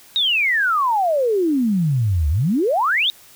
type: exponential two-way sweep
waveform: sine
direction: down then up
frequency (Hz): 3825 to 70 to 3825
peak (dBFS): -15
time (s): 0.16-3.1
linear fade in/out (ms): 0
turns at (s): 2.29
effects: white hiss -47 dBFS RMS until 3.35 s